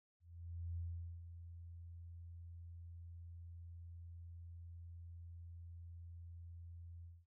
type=tone with ADSR envelope; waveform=sine; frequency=85.1 Hz; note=F2; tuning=44 cents flat; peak=-40 dBFS; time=0.2-7.26 s; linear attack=570 ms; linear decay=440 ms; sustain=-10 dB; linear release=220 ms; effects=none